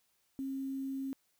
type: tone with quantisation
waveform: sine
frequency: 269.3 Hz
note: C#4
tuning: 50 cents flat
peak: -35 dBFS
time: 0.39-1.13 s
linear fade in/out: 0 ms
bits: 10
effects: white hiss -75 dBFS RMS until 1.39 s